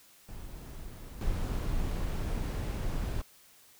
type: noise with level steps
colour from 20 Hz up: brown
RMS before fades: -43 / -32 dBFS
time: 0.28-3.22 s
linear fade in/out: 10 ms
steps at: 1.21 s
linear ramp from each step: 2 ms
effects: white hiss -59 dBFS RMS until 3.79 s